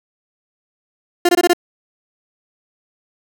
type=tone bursts; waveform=30% pulse; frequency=351.2 Hz; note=F4; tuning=10 cents sharp; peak=-7 dBFS; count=5; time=1.25-1.534 s; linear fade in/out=5 ms; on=40 ms; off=21 ms; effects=none